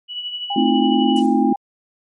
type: tone with tremolo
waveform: sine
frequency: 2945 Hz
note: F#7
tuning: 9 cents flat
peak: -22 dBFS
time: 0.08-1.23 s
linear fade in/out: 50 ms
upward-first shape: triangle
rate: 12 Hz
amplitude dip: 60%
type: tone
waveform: sine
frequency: 804 Hz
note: G5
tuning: 44 cents sharp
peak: -21 dBFS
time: 0.5-1.56 s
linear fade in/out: 5 ms
type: chord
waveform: sine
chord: F dominant seventh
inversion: first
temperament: equal with one note detuned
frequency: 220 / 261.6 / 311.1 / 341.3 Hz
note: A3 / C4 / Eb4 / F4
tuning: 0 / 0 / 0 / -40 cents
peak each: -19 / -17 / -20 / -21 dBFS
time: 0.56-1.53 s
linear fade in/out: 5 ms
type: noise with exponential decay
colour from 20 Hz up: violet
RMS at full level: -29 dBFS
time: 1.16-1.53 s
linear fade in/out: 2 ms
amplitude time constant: 80 ms
effects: MP3 48 kbps